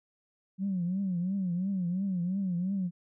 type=tone with vibrato; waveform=sine; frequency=185 Hz; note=F#3; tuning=in tune; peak=-27 dBFS; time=0.58-2.91 s; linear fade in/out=50 ms; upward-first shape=triangle; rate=2.9 Hz; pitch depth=150 cents each way; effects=tanh soft clip ceiling -23 dBFS